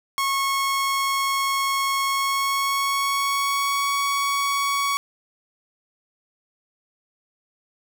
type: tone with pitch glide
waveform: sawtooth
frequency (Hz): 1095 to 1120.6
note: C#6 to C#6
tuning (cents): -22 to +18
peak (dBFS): -17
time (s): 0.18-4.97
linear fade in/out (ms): 0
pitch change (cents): +40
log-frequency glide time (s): 2.07-3.9
effects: none